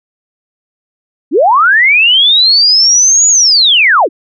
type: linear two-way sweep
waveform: sine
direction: up then down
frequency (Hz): 234.4 to 6910 to 234.4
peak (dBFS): -4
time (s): 1.31-4.09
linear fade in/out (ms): 50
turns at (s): 3.28
effects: none